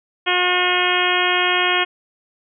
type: harmonic tone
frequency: 360.1 Hz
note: F#4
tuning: 47 cents flat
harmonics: 1 / 2 / 3 / 4 / 5 / 6 / 7 / 8 / 9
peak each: -24 / -24 / -24 / -24 / -24 / -24 / -24 / -24 / -24 dBFS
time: 0.26-1.85 s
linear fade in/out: 20 ms
effects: none